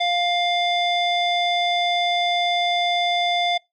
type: tone with low-pass filter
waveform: square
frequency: 702 Hz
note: F5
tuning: 9 cents sharp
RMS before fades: -21 dBFS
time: 0-3.58 s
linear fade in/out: 10 ms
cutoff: 3600 Hz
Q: 3.4
effects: noise-tail reverb RT60 0.2 s tail -25 dB re dry